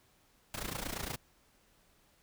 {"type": "noise with amplitude modulation", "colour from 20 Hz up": "pink", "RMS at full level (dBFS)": -36, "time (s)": [0.54, 1.16], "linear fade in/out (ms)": 0, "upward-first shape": "sine", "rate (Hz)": 28.6, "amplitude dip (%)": 80, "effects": ["pink hiss -68 dBFS RMS until 2.22 s"]}